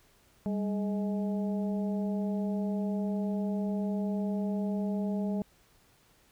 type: harmonic tone with a mistuned harmonic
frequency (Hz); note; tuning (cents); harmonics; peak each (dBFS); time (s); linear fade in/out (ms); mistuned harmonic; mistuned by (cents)
210; G#3; +19; 1 / 2 / 3 / 4; -29 / -39 / -40 / -47; 0.46-5.42; 0; 1; -94
effects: pink hiss -64 dBFS RMS until 6.31 s